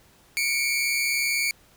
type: tone pair together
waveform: sawtooth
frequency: 2209 / 2349 Hz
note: C#7 / D7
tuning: -7 / 0 cents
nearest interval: minor second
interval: 107 cents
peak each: -22 dBFS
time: 0.37-1.51 s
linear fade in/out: 0 ms
effects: pink hiss -57 dBFS RMS until 1.76 s